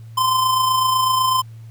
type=tone with amplitude modulation; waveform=square; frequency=1033 Hz; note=C6; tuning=22 cents flat; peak=-14 dBFS; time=0.17-1.42 s; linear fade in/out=10 ms; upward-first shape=sine; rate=28 Hz; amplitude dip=40%; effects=added 113 Hz sine -35 dBFS peak until 1.7 s + pink hiss -57 dBFS RMS until 1.7 s